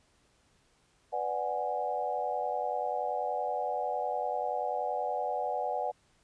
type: chord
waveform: sine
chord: G# half-diminished seventh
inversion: first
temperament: equal with one note detuned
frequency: 497.3 / 587.3 / 740 / 830.6 Hz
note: B4 / D5 / F#5 / G#5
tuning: +12 / 0 / 0 / 0 cents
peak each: -37 / -36 / -33 / -36 dBFS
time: 1.12-5.92 s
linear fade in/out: 20 ms
effects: pink hiss -68 dBFS RMS until 6.23 s + resampled to 22050 Hz